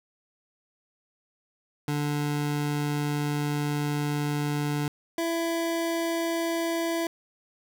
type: tone pair in turn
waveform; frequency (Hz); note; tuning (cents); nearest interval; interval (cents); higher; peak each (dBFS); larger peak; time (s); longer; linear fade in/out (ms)
25% pulse; 146.83 / 333.4; D3 / E4; 0 / +20; octave + major second; 1420; second; -22; neither; 1.88-4.88 / 5.18-7.07; first; 2
effects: none